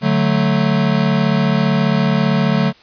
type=chord; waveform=square; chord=D major; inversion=none; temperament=equal; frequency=146.83 / 185 / 220 Hz; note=D3 / F#3 / A3; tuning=0 / 0 / 0 cents; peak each=-18 dBFS; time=0.01-2.73 s; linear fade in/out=50 ms; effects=white hiss -47 dBFS RMS until 2.82 s + resampled to 11025 Hz